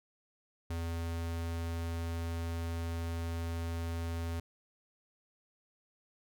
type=tone; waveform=square; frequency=83.6 Hz; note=E2; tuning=25 cents sharp; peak=-35 dBFS; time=0.7-4.4 s; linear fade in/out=5 ms; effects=none